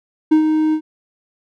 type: tone with ADSR envelope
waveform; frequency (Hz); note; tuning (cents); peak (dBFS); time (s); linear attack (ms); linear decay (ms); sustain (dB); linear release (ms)
triangle; 311.3; D#4; +1; -5; 0.31-0.81; 12; 98; -6; 76
effects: none